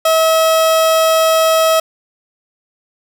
30% pulse tone, 644 Hz, E5, 41 cents flat, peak -7 dBFS, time 0.05-1.8 s, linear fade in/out 5 ms, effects none

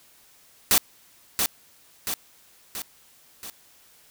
white noise with echo, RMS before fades -18 dBFS, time 0.71-0.78 s, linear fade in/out 0 ms, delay 680 ms, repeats 4, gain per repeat -5 dB, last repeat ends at 3.5 s, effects white hiss -56 dBFS RMS until 4.1 s

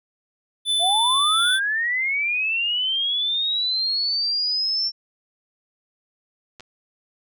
square tone with pitch glide, 3508 to 3470 Hz, A7 to A7, -6 to -25 cents, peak -19 dBFS, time 0.65-1.6 s, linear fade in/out 50 ms, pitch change -19 cents, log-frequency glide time 1.27-1.4 s
sine linear sweep, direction up, 658 to 5440 Hz, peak -20 dBFS, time 0.79-4.92 s, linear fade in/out 50 ms
clicks, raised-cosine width 0.2 ms, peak -24 dBFS, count 2, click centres 6.598 / 6.606 s
effects none

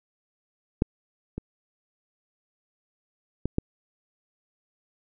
clicks, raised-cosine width 3 ms, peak -7 / -19 / -13 / -10 dBFS, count 4, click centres 0.821 / 1.38 / 3.456 / 3.584 s, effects none

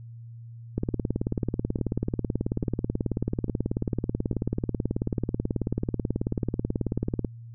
two click trains, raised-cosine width 3 ms, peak -23 / -13 dBFS, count 5 / 120, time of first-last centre 0.94-4.33 / 0.78-7.247 s, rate 1.18 / 18.4 Hz, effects added 116 Hz sine -40 dBFS peak until 7.54 s

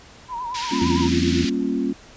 sine tone with vibrato, 970 Hz, B5, 31 cents flat, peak -26 dBFS, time 0.28-1.1 s, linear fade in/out 50 ms, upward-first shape sine, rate 8.8 Hz, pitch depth 78 cents each way
white band-pass noise, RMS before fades -31 dBFS, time 0.54-1.5 s, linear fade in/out 10 ms, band 1700 to 5500 Hz, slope 24 dB/octave
sine chord, G half-diminished seventh, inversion none, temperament equal with one note detuned, 196 / 233.1 / 273.4 / 349.2 Hz, G3 / Bb3 / Db4 / F4, 0 / 0 / -24 / 0 cents, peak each -29 / -25 / -23 / -28 dBFS, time 0.71-1.93 s, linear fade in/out 10 ms
harmonic tone, 85.1 Hz, F2, 44 cents flat, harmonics 1 / 2 / 3 / 4, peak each -25 / -25 / -25 / -25 dBFS, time 0.81-1.45 s, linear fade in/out 5 ms
effects pink hiss -46 dBFS RMS until 2.16 s + resampled to 16000 Hz

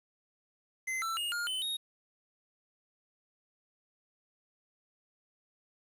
square tone with pitch steps, 2057 / 1335 / 2852 / 1416 / 3039 / 3745 Hz, C7 / E6 / F7 / F6 / F#7 / A#7, -30 / +22 / +36 / +23 / +46 / +7 cents, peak -33 dBFS, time 0.87-1.77 s, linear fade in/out 10 ms, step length 150 ms, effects resampled to 32000 Hz + 10-bit

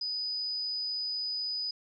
sine tone, 4978 Hz, D#8, in tune, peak -31 dBFS, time 0.01-1.71 s, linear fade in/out 5 ms, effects none

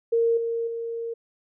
sine tone with level steps, 462 Hz, A#4, 16 cents flat, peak -18 / -24 / -28 dBFS, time 0.12-1.14 s, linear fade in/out 10 ms, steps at 0.37 / 0.67 s, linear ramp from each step 5 ms, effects none

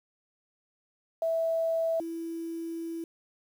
sine tone pair in turn, 656 / 331.2 Hz, E5 / E4, -9 / +8 cents, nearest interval octave, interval 1183 cents, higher first, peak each -25 / -33 dBFS, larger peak first, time 1.22-2 / 2-3.04 s, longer second, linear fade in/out 2 ms, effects 9-bit

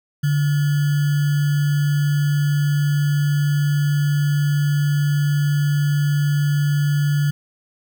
sine tone with sample-and-hold, 145.6 Hz, D3, 15 cents flat, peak -15 dBFS, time 0.23-7.31 s, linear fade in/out 10 ms, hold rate 1575 Hz, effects none

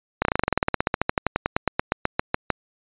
slowing click train, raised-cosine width 0.5 ms, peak -4 dBFS, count 30, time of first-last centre 0.22-2.503 s, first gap 31 ms, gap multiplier 1.06, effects resampled to 8000 Hz

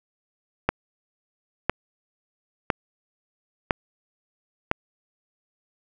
click train, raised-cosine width 0.5 ms, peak -4 dBFS, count 5, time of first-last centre 0.69-4.714 s, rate 0.994 Hz, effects none

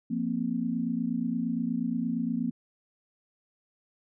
sine chord, F suspended fourth, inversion none, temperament equal, 174.61 / 233.1 / 261.6 Hz, F3 / Bb3 / C4, 0 / 0 / 0 cents, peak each -34 / -29 / -32 dBFS, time 0.1-2.51 s, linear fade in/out 10 ms, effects none

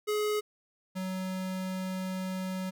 square tone pair in turn, 421.6 / 186.94 Hz, G#4 / F#3, +26 / +18 cents, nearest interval octave + major second, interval 1408 cents, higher first, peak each -28 / -33 dBFS, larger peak first, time 0.07-0.41 / 0.95-2.71 s, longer second, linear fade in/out 20 ms, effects none

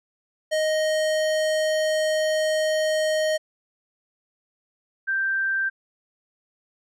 square / sine tone pair in turn, 623 / 1569.9 Hz, D#5 / G6, +2 / +2 cents, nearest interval octave + major third, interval 1600 cents, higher second, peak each -21 dBFS, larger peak neither, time 0.51-3.38 / 5.07-5.7 s, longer first, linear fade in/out 20 ms, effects low-pass 9000 Hz 12 dB/octave

